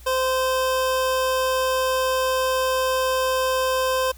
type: tone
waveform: 25% pulse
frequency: 518 Hz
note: C5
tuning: 17 cents flat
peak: -16 dBFS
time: 0.06-4.12 s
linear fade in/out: 10 ms
effects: added 60 Hz sine -42 dBFS peak until 4.17 s + white hiss -51 dBFS RMS until 4.17 s